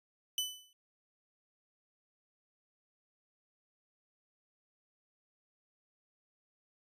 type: tone with exponential decay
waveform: sawtooth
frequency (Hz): 3000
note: F#7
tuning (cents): +23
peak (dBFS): -26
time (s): 0.38-0.73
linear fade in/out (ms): 1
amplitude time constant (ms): 76
effects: resampled to 32000 Hz